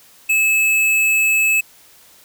sine tone with tanh clipping, 2600 Hz, E7, 24 cents flat, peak -14 dBFS, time 0.29-1.61 s, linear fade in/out 10 ms, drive 18 dB, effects white hiss -48 dBFS RMS until 2.24 s

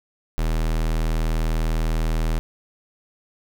square tone, 40.01 Hz, D#1, 49 cents sharp, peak -20 dBFS, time 0.38-2.39 s, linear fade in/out 0 ms, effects none

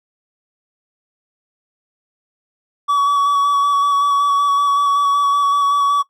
triangle tone with vibrato, 1136 Hz, C#6, 42 cents sharp, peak -10 dBFS, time 2.88-6.03 s, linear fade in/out 20 ms, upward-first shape square, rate 5.3 Hz, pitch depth 15 cents each way, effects noise-tail reverb RT60 0.1 s tail -17 dB re dry

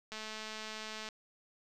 click train, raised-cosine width 0.2 ms, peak -26 dBFS, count 211, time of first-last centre 0.12-1.088 s, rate 217 Hz, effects none

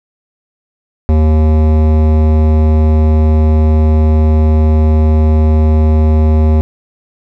sine tone with hard clipping, 77.78 Hz, D#2, in tune, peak -8 dBFS, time 1.09-6.61 s, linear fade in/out 0 ms, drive 16 dB, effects none

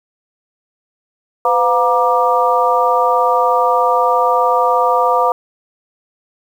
harmonic tone with a mistuned harmonic, 236.8 Hz, A#3, 27 cents sharp, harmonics 2 / 3 / 4 / 5, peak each -16 / -16 / -16 / -16 dBFS, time 1.45-5.32 s, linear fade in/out 2 ms, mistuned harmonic 2, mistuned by +110 cents, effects 7-bit

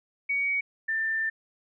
sine tone pair in turn, 2249 / 1785 Hz, C#7 / A6, +24 / +24 cents, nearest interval major third, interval 400 cents, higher first, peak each -24 / -25 dBFS, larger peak first, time 0.29-0.61 / 0.88-1.3 s, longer second, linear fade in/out 10 ms, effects none

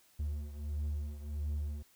triangle beating tone pair, 73.42 / 74.92 Hz, D2 / D2, 0 / +35 cents, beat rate 1.5 Hz, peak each -34 / -39 dBFS, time 0.19-1.83 s, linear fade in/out 10 ms, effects white hiss -66 dBFS RMS until 1.95 s

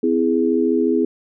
sine chord, C augmented, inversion none, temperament equal with one note detuned, 255.7 / 329.6 / 415.3 Hz, C4 / E4 / G#4, -40 / 0 / 0 cents, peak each -19 dBFS, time 0.03-1.05 s, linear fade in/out 5 ms, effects none

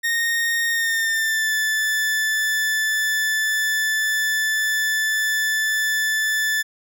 40% pulse tone with pitch glide, 1852 to 1750.1 Hz, A#6 to A6, -12 to -10 cents, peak -18 dBFS, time 0.03-6.63 s, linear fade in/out 20 ms, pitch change -98 cents, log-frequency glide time 0.7-1.53 s, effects none

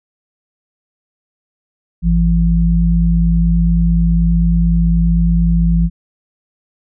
sine tone pair together, 53.26 / 169.1 Hz, G#1 / E3, +44 / +44 cents, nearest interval octave + minor sixth, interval 2000 cents, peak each -12 dBFS, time 2.02-5.9 s, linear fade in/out 50 ms, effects none

